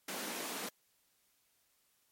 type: high-pass noise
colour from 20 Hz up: pink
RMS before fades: -41 dBFS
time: 0.08-0.69 s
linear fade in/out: 5 ms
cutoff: 190 Hz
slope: 48 dB/octave
effects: white hiss -74 dBFS RMS until 2.11 s + MP3 64 kbps